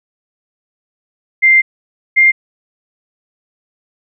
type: tone pair in turn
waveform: sine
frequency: 2093 / 2108 Hz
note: C7 / C7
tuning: 0 / +12 cents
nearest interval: unison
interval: 12 cents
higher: second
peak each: -5 dBFS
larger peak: neither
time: 1.42-1.62 / 2.16-2.32 s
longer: first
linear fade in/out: 20 ms
effects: none